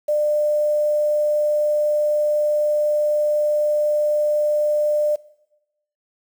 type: tone with quantisation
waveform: sine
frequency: 598 Hz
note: D5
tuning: 31 cents sharp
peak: -16 dBFS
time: 0.08-5.16 s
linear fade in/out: 10 ms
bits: 7
effects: noise-tail reverb RT60 0.9 s tail -19 dB re dry